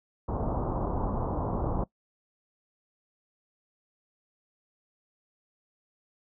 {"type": "low-pass noise", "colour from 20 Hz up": "pink", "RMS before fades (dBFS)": -30, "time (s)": [0.28, 1.84], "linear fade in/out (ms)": 5, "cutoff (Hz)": 1100, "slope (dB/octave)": 48, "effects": ["noise-tail reverb RT60 0.1 s tail -21 dB re dry"]}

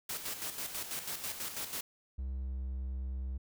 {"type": "noise with tremolo", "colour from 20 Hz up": "white", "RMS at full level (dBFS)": -38, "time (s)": [0.09, 1.81], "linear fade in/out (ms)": 5, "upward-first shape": "square", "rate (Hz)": 6.1, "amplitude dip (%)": 55}
{"type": "tone with pitch glide", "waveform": "triangle", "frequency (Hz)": [65.41, 64.92], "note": ["C2", "C2"], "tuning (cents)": [0, -13], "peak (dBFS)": -33, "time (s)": [2.18, 3.38], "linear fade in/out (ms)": 10, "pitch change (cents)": -13, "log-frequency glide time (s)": [2.36, 2.55]}
{"effects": []}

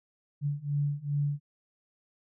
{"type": "beating tone pair", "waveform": "sine", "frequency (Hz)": [143.1, 145.6], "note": ["D3", "D3"], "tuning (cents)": [-45, -15], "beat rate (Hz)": 2.5, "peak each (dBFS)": [-31, -30], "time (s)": [0.41, 1.4], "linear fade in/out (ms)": 50, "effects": []}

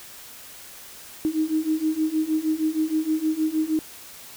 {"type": "beating tone pair", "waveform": "sine", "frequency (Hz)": [310, 316.4], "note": ["D#4", "D#4"], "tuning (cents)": [-6, 29], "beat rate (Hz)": 6.4, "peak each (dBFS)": [-25, -23], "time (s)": [1.25, 3.79], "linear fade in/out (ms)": 0, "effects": ["white hiss -43 dBFS RMS until 4.36 s"]}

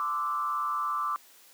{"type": "tone with frequency modulation", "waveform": "sine", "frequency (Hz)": 1174.7, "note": "D6", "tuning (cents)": 0, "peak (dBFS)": -27, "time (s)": [0, 1.16], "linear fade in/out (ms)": 0, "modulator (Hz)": 137, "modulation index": 0.87, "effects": ["white hiss -56 dBFS RMS until 1.53 s", "high-pass 300 Hz 12 dB/octave"]}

